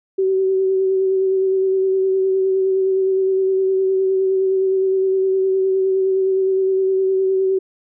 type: tone with vibrato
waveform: sine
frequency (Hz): 381.2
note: G4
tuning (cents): -48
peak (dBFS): -14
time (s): 0.18-7.59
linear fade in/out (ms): 10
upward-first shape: sine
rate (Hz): 9.7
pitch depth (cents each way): 19
effects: none